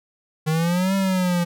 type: exponential two-way sweep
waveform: square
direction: up then down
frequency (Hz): 154.1 to 196 to 171.7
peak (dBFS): -19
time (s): 0.46-1.45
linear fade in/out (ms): 20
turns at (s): 0.95
effects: none